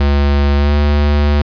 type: tone with pitch glide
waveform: square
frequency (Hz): 71.1 to 73.01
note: C#2 to D2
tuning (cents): +45 to -10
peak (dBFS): -10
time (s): 0-1.42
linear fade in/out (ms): 5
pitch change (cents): +45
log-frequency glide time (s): 0.56-0.73
effects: resampled to 11025 Hz